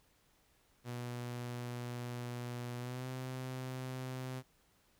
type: tone with pitch glide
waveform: sawtooth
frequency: 121.7 to 128.86 Hz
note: B2 to C3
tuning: -25 to -26 cents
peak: -36 dBFS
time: 0.84-4.43 s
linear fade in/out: 50 ms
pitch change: +99 cents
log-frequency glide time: 2.77-3.07 s
effects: pink hiss -71 dBFS RMS until 4.99 s